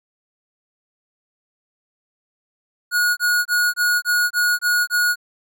square tone bursts, 1449 Hz, F#6, 37 cents flat, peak -16 dBFS, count 8, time 2.91-5.158 s, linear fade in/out 50 ms, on 260 ms, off 24 ms, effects none

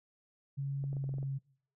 sine tone with pitch glide, 138.59 to 136.37 Hz, C#3 to C#3, 0 to -28 cents, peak -33 dBFS, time 0.57-1.39 s, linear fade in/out 20 ms, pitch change -28 cents, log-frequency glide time 0.91-1.06 s
clicks, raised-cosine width 2 ms, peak -35 dBFS, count 8, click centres 0.84 / 0.93 / 0.968 / 1.041 / 1.092 / 1.14 / 1.184 / 1.229 s
effects noise-tail reverb RT60 0.6 s tail -24 dB re dry

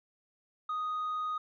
sine tone with tanh clipping, 1244.5 Hz, D#6, in tune, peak -32 dBFS, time 0.69-1.38 s, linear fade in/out 5 ms, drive 1 dB, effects none

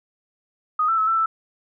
sine tone with pitch steps, 1246 / 1332 / 1294 / 1334 / 1322 Hz, D#6 / E6 / E6 / E6 / E6, +2 / +18 / -32 / +20 / +5 cents, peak -17 dBFS, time 0.79-1.26 s, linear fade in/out 5 ms, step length 94 ms, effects none

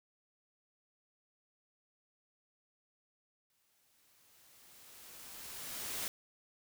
white noise with exponential growth, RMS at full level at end -38 dBFS, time 3.5-6.08 s, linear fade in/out 1 ms, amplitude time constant 560 ms, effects none

